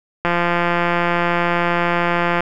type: click train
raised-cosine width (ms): 0.5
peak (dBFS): -3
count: 374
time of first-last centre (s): 0.25-2.406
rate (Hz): 173
effects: none